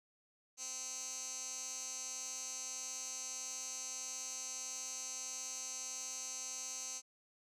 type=tone with band-pass filter; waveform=15% pulse; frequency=258.4 Hz; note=C4; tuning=21 cents flat; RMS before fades=-44 dBFS; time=0.57-7.02 s; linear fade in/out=50 ms; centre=6600 Hz; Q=6.7; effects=none